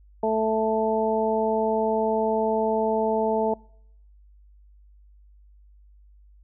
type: harmonic tone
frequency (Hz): 220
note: A3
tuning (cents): 0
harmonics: 1 / 2 / 3 / 4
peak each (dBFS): -29 / -24 / -25 / -27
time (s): 0.23-3.54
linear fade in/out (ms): 5
effects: noise-tail reverb RT60 0.7 s tail -26 dB re dry + added 50 Hz sine -50 dBFS peak until 6.43 s